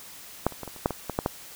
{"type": "clicks", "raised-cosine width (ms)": 1, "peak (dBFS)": [-7, -26, -21, -23, -30, -7, -16, -15, -10, -9], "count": 10, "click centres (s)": [0.466, 0.523, 0.633, 0.677, 0.763, 0.859, 0.907, 1.097, 1.189, 1.261], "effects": ["white hiss -45 dBFS RMS until 1.55 s"]}